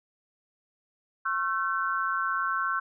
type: tone cluster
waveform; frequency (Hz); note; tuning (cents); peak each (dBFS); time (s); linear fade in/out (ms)
sine; 1087 / 1351 / 1528; C#6 / E6 / G6; -34 / +42 / -45; -30; 1.25-2.8; 10
effects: none